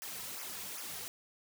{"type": "noise with flanger", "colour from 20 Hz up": "white", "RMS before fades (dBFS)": -43, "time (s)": [0.02, 1.08], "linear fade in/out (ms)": 0, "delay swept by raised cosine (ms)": [0.24, 3.54], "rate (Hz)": 2.6, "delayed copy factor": -0.9, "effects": []}